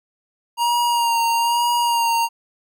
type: tone with vibrato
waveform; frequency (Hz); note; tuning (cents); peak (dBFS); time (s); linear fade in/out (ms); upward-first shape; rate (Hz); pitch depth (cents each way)
square; 940; A#5; +14; -17; 0.57-2.29; 50; sine; 1.1; 29
effects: none